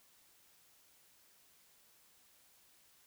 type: silence
effects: white hiss -67 dBFS RMS until 3.06 s